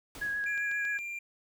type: noise with exponential decay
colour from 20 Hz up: pink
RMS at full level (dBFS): -44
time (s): 0.15-0.94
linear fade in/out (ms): 1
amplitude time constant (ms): 170
type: tone with vibrato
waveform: sine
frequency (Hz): 1661.2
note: G#6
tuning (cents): 0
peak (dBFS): -30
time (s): 0.21-0.98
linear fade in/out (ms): 10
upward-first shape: triangle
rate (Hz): 7.6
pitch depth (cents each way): 19
type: click train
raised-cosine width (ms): 0.2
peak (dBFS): -31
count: 5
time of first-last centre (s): 0.44-0.989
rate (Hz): 7.29
type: tone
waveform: triangle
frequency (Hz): 2383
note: D7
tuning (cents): +25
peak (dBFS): -34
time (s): 0.46-1.19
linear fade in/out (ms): 5
effects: none